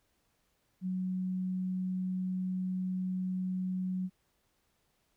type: tone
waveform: sine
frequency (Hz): 185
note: F#3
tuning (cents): 0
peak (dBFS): -31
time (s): 0.81-4.1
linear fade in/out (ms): 50
effects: pink hiss -75 dBFS RMS until 5.16 s